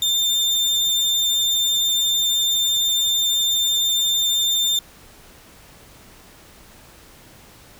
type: tone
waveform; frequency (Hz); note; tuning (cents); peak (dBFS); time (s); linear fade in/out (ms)
35% pulse; 3597; A7; +37; -15; 0.02-4.79; 2
effects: pink hiss -47 dBFS RMS until 7.79 s